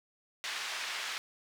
pink band-pass noise, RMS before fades -38 dBFS, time 0.44-1.18 s, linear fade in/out 0 ms, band 1500 to 4900 Hz, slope 12 dB/octave, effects none

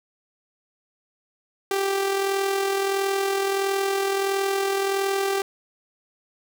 sawtooth tone with amplitude modulation, 392 Hz, G4, in tune, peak -16 dBFS, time 1.71-5.42 s, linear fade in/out 2 ms, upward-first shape sine, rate 41.5 Hz, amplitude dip 40%, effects none

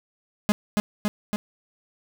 45% pulse tone with echo, 209 Hz, G#3, 11 cents sharp, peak -17 dBFS, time 0.49-0.52 s, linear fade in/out 0 ms, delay 280 ms, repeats 3, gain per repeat -2 dB, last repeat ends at 1.36 s, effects none

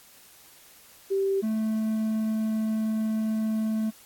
sine / triangle tone pair in turn, 390 / 218.9 Hz, G4 / A3, -9 / -9 cents, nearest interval minor seventh, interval 1000 cents, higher first, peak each -22 dBFS, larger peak neither, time 1.1-1.42 / 1.42-3.91 s, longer second, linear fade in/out 20 ms, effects white hiss -53 dBFS RMS until 4.05 s + AAC 64 kbps

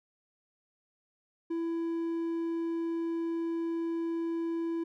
triangle tone, 332.8 Hz, E4, 17 cents sharp, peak -28 dBFS, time 1.5-4.84 s, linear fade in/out 10 ms, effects none

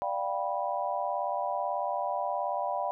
sine chord, G dominant seventh, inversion second, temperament just, 588 / 705.6 / 784 / 980 Hz, D5 / F5 / G5 / B5, +2 / +18 / 0 / -14 cents, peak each -34 dBFS, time 0.02-2.91 s, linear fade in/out 0 ms, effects none

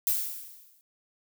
violet noise with exponential decay, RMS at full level -24 dBFS, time 0.07-0.81 s, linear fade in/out 0 ms, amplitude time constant 160 ms, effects none

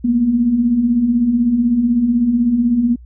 sine beating tone pair, 224.2 / 240.2 Hz, A3 / B3, +33 / -48 cents, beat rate 16 Hz, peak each -21 / -12 dBFS, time 0.04-2.96 s, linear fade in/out 10 ms, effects added 60 Hz sine -36 dBFS peak until 3.05 s

